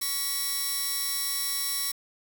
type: tone cluster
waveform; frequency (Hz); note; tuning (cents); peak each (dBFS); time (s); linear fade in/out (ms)
5% pulse; 1116 / 1935 / 3979 / 5460; C#6 / B6 / B7 / F8; +11 / -36 / +12 / -40; -25; 0.01-1.92; 10
effects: 7-bit